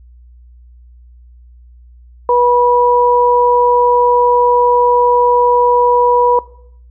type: tone pair together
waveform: sine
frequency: 487.5 / 975 Hz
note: B4 / B5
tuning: -23 / -23 cents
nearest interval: octave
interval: 1200 cents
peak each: -11 dBFS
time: 2.29-6.39 s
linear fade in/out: 2 ms
effects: noise-tail reverb RT60 0.7 s tail -20 dB re dry + added 60 Hz sine -38 dBFS peak until 6.9 s